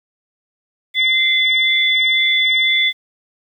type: tone pair together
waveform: sine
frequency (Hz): 2062 / 3468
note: C7 / A7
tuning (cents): -26 / -26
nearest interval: major sixth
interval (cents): 900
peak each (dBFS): -15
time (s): 0.94-2.93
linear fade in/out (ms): 50
effects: 8-bit